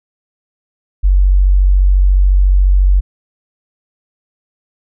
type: tone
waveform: sine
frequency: 47.08 Hz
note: F#1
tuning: 31 cents sharp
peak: -6 dBFS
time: 1.03-3.01 s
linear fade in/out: 20 ms
effects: none